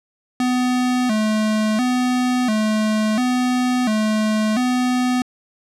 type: tone with vibrato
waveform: square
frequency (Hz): 232.3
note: A#3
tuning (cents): -6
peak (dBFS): -17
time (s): 0.4-5.22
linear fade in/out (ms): 2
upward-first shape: square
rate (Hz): 0.72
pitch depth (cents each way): 130
effects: low-pass 9000 Hz 12 dB/octave